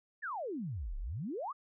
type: exponential two-way sweep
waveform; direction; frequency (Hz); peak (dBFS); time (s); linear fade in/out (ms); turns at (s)
sine; down then up; 1864 to 30.87 to 1289; -36; 0.22-1.53; 20; 0.97
effects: none